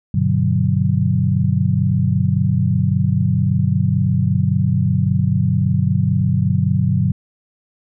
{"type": "chord", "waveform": "sine", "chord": "G major seventh", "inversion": "none", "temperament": "equal with one note detuned", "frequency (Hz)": [98, 123.11, 146.83, 185], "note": ["G2", "B2", "D3", "F#3"], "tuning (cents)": [0, -5, 0, 0], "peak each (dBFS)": -19, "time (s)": [0.14, 7.12], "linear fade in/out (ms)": 5, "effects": []}